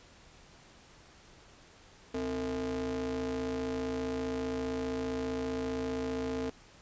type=ring-modulated tone; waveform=square; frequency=95.9 Hz; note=G2; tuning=37 cents flat; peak=-30 dBFS; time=2.14-6.5 s; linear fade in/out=5 ms; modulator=356 Hz; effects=pink hiss -57 dBFS RMS until 6.81 s + resampled to 16000 Hz